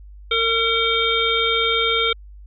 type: harmonic tone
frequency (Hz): 455.7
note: A#4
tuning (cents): -39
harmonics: 1 / 3 / 5 / 7 / 8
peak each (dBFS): -23 / -23 / -23 / -23 / -23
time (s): 0.31-2.13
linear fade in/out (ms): 5
effects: added 50 Hz sine -38 dBFS peak until 2.46 s